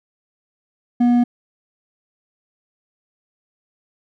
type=tone with hard clipping; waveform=sine; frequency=241.9 Hz; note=B3; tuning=36 cents flat; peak=-13 dBFS; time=1-1.24 s; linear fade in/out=10 ms; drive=5 dB; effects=none